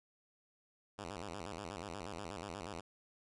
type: tone with vibrato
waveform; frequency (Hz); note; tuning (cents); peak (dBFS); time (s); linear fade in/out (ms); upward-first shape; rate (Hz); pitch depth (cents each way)
5% pulse; 92.5; F#2; 0; -32; 0.98-2.81; 10; square; 8.3; 180
effects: resampled to 22050 Hz